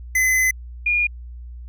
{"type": "tone pair in turn", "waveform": ["square", "sine"], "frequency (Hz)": [2032, 2429], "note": ["B6", "D#7"], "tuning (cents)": [49, -42], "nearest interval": "minor third", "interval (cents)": 309, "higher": "second", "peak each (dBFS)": -16, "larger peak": "neither", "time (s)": [[0.15, 0.51], [0.86, 1.07]], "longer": "first", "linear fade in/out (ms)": 5, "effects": ["added 60 Hz sine -33 dBFS peak until 1.68 s"]}